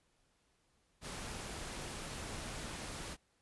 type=noise; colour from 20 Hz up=pink; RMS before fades=-44 dBFS; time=1.01-3.17 s; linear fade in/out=50 ms; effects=pink hiss -75 dBFS RMS until 3.41 s + resampled to 24000 Hz